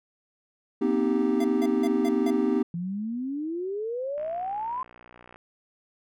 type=chord; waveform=triangle; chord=C minor seventh; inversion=third; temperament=equal with one note detuned; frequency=238.9 / 261.6 / 311.1 / 392 Hz; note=Bb3 / C4 / Eb4 / G4; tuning=+43 / 0 / 0 / 0 cents; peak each=-25 dBFS; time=0.81-2.63 s; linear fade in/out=10 ms
type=tone bursts; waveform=square; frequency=690 Hz; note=F5; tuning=21 cents flat; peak=-32 dBFS; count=5; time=1.4-2.305 s; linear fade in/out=5 ms; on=45 ms; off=170 ms
type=exponential sweep; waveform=sine; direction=up; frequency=166.9 to 1046.5 Hz; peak=-28 dBFS; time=2.74-4.83 s; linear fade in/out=2 ms
type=click train; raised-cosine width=0.5 ms; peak=-33 dBFS; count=72; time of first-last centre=4.18-5.359 s; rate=60.2 Hz
effects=none